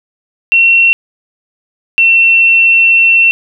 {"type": "tone pair in turn", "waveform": "sine", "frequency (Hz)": [2721, 2704], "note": ["F7", "E7"], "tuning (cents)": [-46, 43], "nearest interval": "unison", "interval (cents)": 11, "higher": "first", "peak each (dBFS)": -4, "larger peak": "neither", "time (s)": [[0.52, 0.93], [1.98, 3.31]], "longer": "second", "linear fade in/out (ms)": 0, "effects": []}